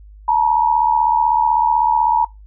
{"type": "tone pair together", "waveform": "sine", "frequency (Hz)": [875, 951], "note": ["A5", "A#5"], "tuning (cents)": [-10, 34], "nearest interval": "minor second", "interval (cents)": 144, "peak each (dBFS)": [-16, -13], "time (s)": [0.28, 2.25], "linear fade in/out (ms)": 5, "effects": ["noise-tail reverb RT60 0.2 s tail -20 dB re dry", "added 51 Hz sine -38 dBFS peak until 2.46 s"]}